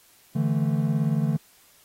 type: chord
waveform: triangle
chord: D suspended second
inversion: none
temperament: equal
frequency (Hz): 146.83 / 164.81 / 220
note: D3 / E3 / A3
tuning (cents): 0 / 0 / 0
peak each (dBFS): -22 / -24 / -25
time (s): 0.35-1.37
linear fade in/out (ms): 10
effects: white hiss -57 dBFS RMS until 1.84 s + AAC 48 kbps